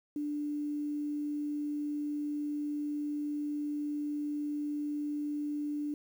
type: tone with quantisation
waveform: sine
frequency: 294.5 Hz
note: D4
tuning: 5 cents sharp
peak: -32 dBFS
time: 0.16-5.94 s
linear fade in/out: 2 ms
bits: 10
effects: none